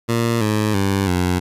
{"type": "tone with pitch steps", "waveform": "15% pulse", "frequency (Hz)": [116.54, 106.87, 98, 89.86], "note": ["A#2", "A2", "G2", "F2"], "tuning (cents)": [0, -50, 0, 50], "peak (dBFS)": -10, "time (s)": [0.08, 1.4], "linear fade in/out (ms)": 20, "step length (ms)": 330, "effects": ["resampled to 32000 Hz"]}